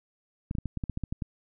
clicks, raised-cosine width 5 ms, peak -19 dBFS, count 11, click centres 0.511 / 0.552 / 0.585 / 0.657 / 0.773 / 0.838 / 0.897 / 0.974 / 1.037 / 1.125 / 1.222 s, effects none

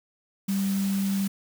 sine tone in noise, 196 Hz, G3, in tune, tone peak -23 dBFS, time 0.48-1.28 s, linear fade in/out 10 ms, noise white, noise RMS -38 dBFS, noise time 0.48-1.28 s, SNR +12 dB, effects none

